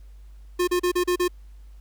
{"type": "tone bursts", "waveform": "square", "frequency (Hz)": 356.8, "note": "F4", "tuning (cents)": 37, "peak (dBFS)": -20, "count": 6, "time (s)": [0.59, 1.281], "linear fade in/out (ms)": 10, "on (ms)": 86, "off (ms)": 35, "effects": ["added 50 Hz sine -42 dBFS peak until 1.8 s", "pink hiss -65 dBFS RMS until 1.8 s"]}